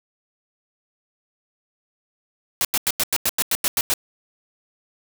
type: noise bursts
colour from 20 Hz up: white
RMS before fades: -20 dBFS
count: 11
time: 2.61-3.938 s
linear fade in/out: 0 ms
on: 38 ms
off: 91 ms
effects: none